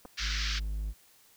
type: clicks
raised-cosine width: 1 ms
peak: -32 dBFS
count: 2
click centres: 0.052 / 0.056 s
type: band-pass noise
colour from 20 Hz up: white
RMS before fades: -35 dBFS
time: 0.17-0.6 s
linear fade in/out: 20 ms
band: 1300 to 5600 Hz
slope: 48 dB/octave
type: tone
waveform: triangle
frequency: 51.91 Hz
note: G#1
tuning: in tune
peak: -29 dBFS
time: 0.19-0.94 s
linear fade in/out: 50 ms
effects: white hiss -61 dBFS RMS until 1.36 s